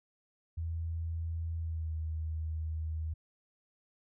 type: tone with pitch glide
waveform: sine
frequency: 82.41 to 79.33 Hz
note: E2 to D#2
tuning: 0 to +34 cents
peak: -33 dBFS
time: 0.57-3.14 s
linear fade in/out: 10 ms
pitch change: -66 cents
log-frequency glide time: 1.58-1.94 s
effects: none

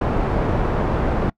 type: low-pass noise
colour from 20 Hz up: pink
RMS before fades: -20 dBFS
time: 0.01-1.3 s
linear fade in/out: 5 ms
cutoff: 1000 Hz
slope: 12 dB/octave
effects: noise-tail reverb RT60 0.1 s tail -24 dB re dry

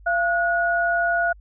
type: tone pair together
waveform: sine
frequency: 686.7 / 1455 Hz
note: F5 / F#6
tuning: -29 / -29 cents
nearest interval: octave + minor second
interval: 1300 cents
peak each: -21 dBFS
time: 0.06-1.33 s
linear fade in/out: 10 ms
effects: added 50 Hz sine -44 dBFS peak until 1.4 s

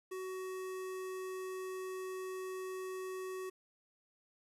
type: tone with notch filter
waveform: square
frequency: 374.3 Hz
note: F#4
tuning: 20 cents sharp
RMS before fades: -42 dBFS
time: 0.11-3.5 s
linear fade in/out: 10 ms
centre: 3900 Hz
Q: 1.5
effects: resampled to 32000 Hz + 11-bit

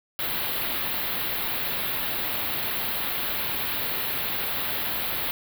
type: band-stop noise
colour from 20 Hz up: white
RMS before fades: -28 dBFS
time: 0.19-5.31 s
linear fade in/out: 0 ms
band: 4200 to 12000 Hz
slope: 48 dB/octave
effects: none

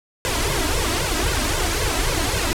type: noise with flanger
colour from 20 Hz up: pink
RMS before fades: -21 dBFS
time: 0.25-2.53 s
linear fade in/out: 0 ms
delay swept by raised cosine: 1.9 to 3.1 ms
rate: 3.8 Hz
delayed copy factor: +0.95
effects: low-pass 11000 Hz 12 dB/octave

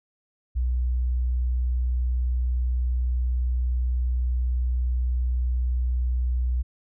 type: tone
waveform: sine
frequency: 61.74 Hz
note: B1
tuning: in tune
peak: -21 dBFS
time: 0.55-6.63 s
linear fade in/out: 20 ms
effects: none

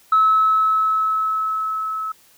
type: tone with level ramp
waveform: sine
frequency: 1296 Hz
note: E6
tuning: 30 cents flat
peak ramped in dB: -10 to -23 dBFS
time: 0.12-2.12 s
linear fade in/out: 5 ms
effects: tanh soft clip ceiling -7 dBFS + white hiss -53 dBFS RMS until 2.37 s

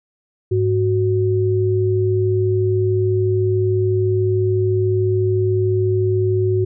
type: tone pair together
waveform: sine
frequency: 103.83 / 370 Hz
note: G#2 / F#4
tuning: 0 / 0 cents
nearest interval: octave + minor seventh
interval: 2200 cents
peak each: -17 dBFS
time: 0.51-6.65 s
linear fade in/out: 10 ms
effects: none

